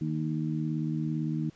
harmonic tone, 77.78 Hz, D#2, in tune, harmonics 2 / 3 / 4, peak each -30 / -34 / -34 dBFS, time 0.01-1.5 s, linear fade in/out 5 ms, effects pink hiss -61 dBFS RMS until 1.55 s + resampled to 16000 Hz

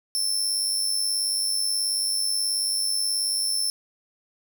25% pulse tone with amplitude modulation, 5350 Hz, E8, 25 cents sharp, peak -16 dBFS, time 0.15-3.7 s, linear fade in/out 0 ms, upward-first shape sine, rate 98.5 Hz, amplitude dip 45%, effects none

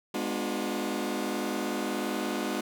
sawtooth chord, G# diminished seventh, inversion none, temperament just, 207.7 / 249.2 / 299 / 358.8 Hz, G#3 / B3 / D4 / F4, 0 / +16 / +31 / +47 cents, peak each -31 dBFS, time 0.14-2.61 s, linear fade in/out 5 ms, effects none

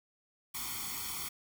white noise with comb filter, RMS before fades -39 dBFS, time 0.54-1.29 s, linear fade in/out 10 ms, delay 0.9 ms, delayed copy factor +1, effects none

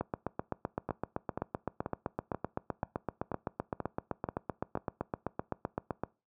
two click trains, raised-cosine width 1 ms, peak -18 / -20 dBFS, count 48 / 9, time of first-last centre 0.01-6.036 / 0.89-4.773 s, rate 7.8 / 2.06 Hz, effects noise-tail reverb RT60 0.3 s tail -23 dB re dry + high-pass 80 Hz 12 dB/octave

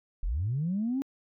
sine linear sweep, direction up, 32 to 280 Hz, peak -26 dBFS, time 0.23-1.02 s, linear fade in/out 0 ms, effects tanh soft clip ceiling -22 dBFS

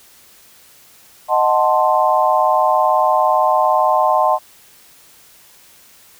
sine chord, D# diminished seventh, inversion none, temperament equal, 622.3 / 740 / 880 / 1046.5 Hz, D#5 / F#5 / A5 / C6, 0 / 0 / 0 / 0 cents, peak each -17 dBFS, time 1.28-4.39 s, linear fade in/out 50 ms, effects white hiss -47 dBFS RMS until 6.19 s

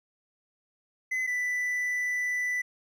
triangle tone pair in turn, 2029 / 1983.8 Hz, B6 / B6, +46 / +7 cents, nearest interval unison, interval 39 cents, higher first, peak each -25 dBFS, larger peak neither, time 1.11-1.27 / 1.27-2.62 s, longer second, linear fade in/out 10 ms, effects none

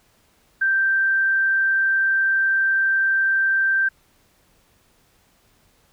sine tone, 1568 Hz, G6, in tune, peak -16 dBFS, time 0.61-3.89 s, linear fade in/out 10 ms, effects pink hiss -60 dBFS RMS until 5.92 s

